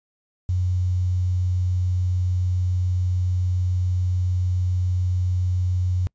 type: tone with quantisation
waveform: sine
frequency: 90.7 Hz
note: F#2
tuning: 34 cents flat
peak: -19 dBFS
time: 0.49-6.07 s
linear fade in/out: 0 ms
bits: 8
effects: noise-tail reverb RT60 0.1 s tail -26 dB re dry + resampled to 16000 Hz